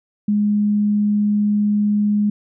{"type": "tone", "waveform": "sine", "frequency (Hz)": 207.7, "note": "G#3", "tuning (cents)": 0, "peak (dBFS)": -14, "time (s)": [0.28, 2.3], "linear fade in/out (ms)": 5, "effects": []}